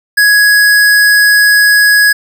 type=tone; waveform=square; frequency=1669 Hz; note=G#6; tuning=8 cents sharp; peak=-5 dBFS; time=0.17-2.13 s; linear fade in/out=10 ms; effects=none